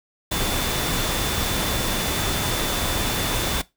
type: tone in noise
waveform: sine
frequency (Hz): 3520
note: A7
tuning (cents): 0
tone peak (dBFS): -31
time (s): 0.31-3.62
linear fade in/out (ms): 10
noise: pink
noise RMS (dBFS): -24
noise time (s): 0.31-3.62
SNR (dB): -10
effects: noise-tail reverb RT60 0.2 s tail -19 dB re dry